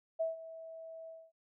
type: tone with ADSR envelope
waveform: sine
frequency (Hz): 651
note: E5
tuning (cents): -22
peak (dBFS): -29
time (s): 0.19-1.32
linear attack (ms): 18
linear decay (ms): 150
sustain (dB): -16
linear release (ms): 240
effects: none